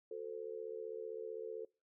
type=tone with amplitude modulation; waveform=sine; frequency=444.1 Hz; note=A4; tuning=16 cents sharp; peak=-37 dBFS; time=0.11-1.65 s; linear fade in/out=5 ms; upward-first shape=sine; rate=75.6 Hz; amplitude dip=90%; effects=noise-tail reverb RT60 0.3 s tail -23 dB re dry